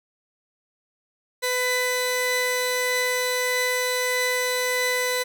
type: tone pair together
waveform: sawtooth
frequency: 500.4 / 2000 Hz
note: B4 / B6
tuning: +23 / +21 cents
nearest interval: 2 octaves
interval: 2398 cents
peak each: -21 / -21 dBFS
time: 1.42-5.24 s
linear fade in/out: 20 ms
effects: none